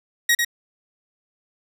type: tone with echo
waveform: sawtooth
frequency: 1892 Hz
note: A#6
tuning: 25 cents sharp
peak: -11 dBFS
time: 0.29-0.35 s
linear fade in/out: 5 ms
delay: 98 ms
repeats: 1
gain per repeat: -4 dB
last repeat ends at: 0.448 s
effects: none